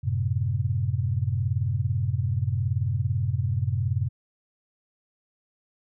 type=chord; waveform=sine; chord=F# diminished; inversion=none; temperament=equal; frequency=92.5 / 110 / 130.81 Hz; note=F#2 / A2 / C3; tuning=0 / 0 / 0 cents; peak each=-27 dBFS; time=0.03-4.09 s; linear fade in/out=20 ms; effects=none